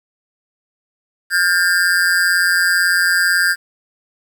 square tone with amplitude modulation, 1602 Hz, G6, 37 cents sharp, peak -9 dBFS, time 1.3-3.56 s, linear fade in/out 50 ms, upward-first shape sine, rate 178 Hz, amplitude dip 95%, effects 8-bit

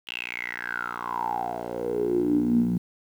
10% pulse tone with band-pass filter sweep, 59.7 Hz, A#1, 42 cents sharp, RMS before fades -27 dBFS, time 0.07-2.78 s, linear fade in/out 10 ms, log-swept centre 3000 to 190 Hz, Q 10, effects 9-bit

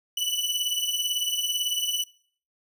sawtooth beating tone pair, 2960 / 2978 Hz, F#7 / F#7, 0 / +11 cents, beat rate 18 Hz, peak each -25 dBFS, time 0.17-2.04 s, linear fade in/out 5 ms, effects noise-tail reverb RT60 0.5 s tail -21 dB re dry

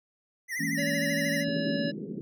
square tone with vibrato, 1936 Hz, B6, 35 cents flat, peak -31 dBFS, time 0.48-1.45 s, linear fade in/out 50 ms, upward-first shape triangle, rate 13 Hz, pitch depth 130 cents each way
sine chord, A# half-diminished seventh, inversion second, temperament equal with one note detuned, 164.81 / 207.7 / 228.2 / 277.2 Hz, E3 / G#3 / A#3 / C#4, 0 / 0 / -37 / 0 cents, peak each -34 / -38 / -35 / -32 dBFS, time 0.59-1.9 s, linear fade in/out 20 ms
harmonic tone, 570 Hz, C#5, 48 cents sharp, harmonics 1 / 3 / 5 / 7 / 9, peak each -32 / -37 / -43 / -42 / -42 dBFS, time 0.77-1.92 s, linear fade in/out 20 ms
pink band-pass noise, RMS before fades -37 dBFS, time 1.48-2.21 s, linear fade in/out 0 ms, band 150 to 420 Hz, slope 48 dB/octave
effects none

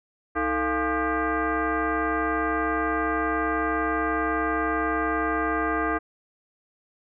sine tone with frequency modulation, 446.3 Hz, A4, 25 cents sharp, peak -22 dBFS, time 0.35-5.99 s, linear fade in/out 20 ms, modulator 381 Hz, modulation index 3.4, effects none

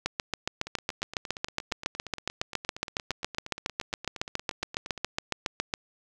two click trains, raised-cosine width 0.2 ms, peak -10 / -21 dBFS, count 42 / 38, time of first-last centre 0.06-5.739 / 0.67-4.977 s, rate 7.22 / 8.59 Hz, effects none

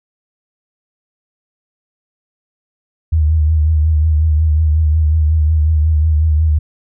sine tone with vibrato, 77.78 Hz, D#2, in tune, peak -9 dBFS, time 3.12-6.59 s, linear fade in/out 10 ms, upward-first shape triangle, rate 5.5 Hz, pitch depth 68 cents each way, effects none

